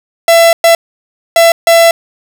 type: tone bursts at uneven times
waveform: 45% pulse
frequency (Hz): 670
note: E5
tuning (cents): +28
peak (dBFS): -3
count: 4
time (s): 0.28-0.53 / 0.64-0.75 / 1.36-1.52 / 1.67-1.91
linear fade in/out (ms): 2
effects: none